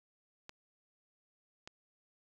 clicks, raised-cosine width 0.2 ms, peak -29 dBFS, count 2, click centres 0.494 / 1.675 s, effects 10-bit

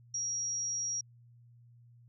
sine tone, 5670 Hz, F8, 25 cents sharp, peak -32 dBFS, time 0.14-1.01 s, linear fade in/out 5 ms, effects added 119 Hz sine -56 dBFS peak until 2.08 s

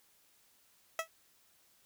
15% pulse tone with exponential decay, 650 Hz, E5, 24 cents flat, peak -23 dBFS, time 0.99-1.08 s, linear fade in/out 2 ms, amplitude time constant 19 ms, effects white hiss -68 dBFS RMS until 1.85 s

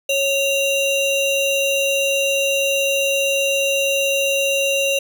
square ring-modulated tone, 1661.2 Hz, G#6, in tune, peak -14 dBFS, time 0.09-4.99 s, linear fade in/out 5 ms, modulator 1110 Hz, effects none

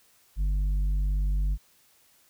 triangle tone with tanh clipping, 49 Hz, G1, in tune, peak -24 dBFS, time 0.36-1.58 s, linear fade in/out 50 ms, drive 10 dB, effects white hiss -62 dBFS RMS until 2.29 s

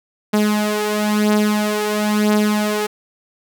sawtooth beating tone pair, 210.3 / 211.3 Hz, G#3 / G#3, +22 / +30 cents, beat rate 1 Hz, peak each -13 / -16 dBFS, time 0.33-2.87 s, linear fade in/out 10 ms, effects none

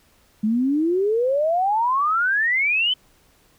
sine exponential sweep, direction up, 207.7 to 3100 Hz, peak -17 dBFS, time 0.43-2.94 s, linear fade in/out 10 ms, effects pink hiss -58 dBFS RMS until 3.58 s

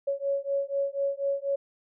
sine beating tone pair, 554.4 / 558.5 Hz, C#5 / C#5, 0 / +13 cents, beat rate 4.1 Hz, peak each -29 dBFS, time 0.07-1.56 s, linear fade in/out 10 ms, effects none

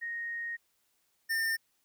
sine / square tone pair in turn, 1864.7 / 1806.4 Hz, A#6 / A6, 0 / +45 cents, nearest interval minor second, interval 55 cents, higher first, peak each -34 / -29 dBFS, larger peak second, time 0.01-0.57 / 1.29-1.57 s, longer first, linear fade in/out 20 ms, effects white hiss -74 dBFS RMS until 1.84 s

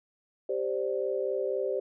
sine chord, G suspended fourth, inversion none, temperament equal, 392 / 523.3 / 587.3 Hz, G4 / C5 / D5, 0 / 0 / 0 cents, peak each -31 / -31 / -34 dBFS, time 0.49-1.8 s, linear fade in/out 5 ms, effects none

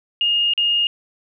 sine tone with dropouts, 2843 Hz, F7, 30 cents sharp, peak -15 dBFS, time 0.21-0.87 s, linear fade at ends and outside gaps 1 ms, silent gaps 0.536-0.577 s, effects none

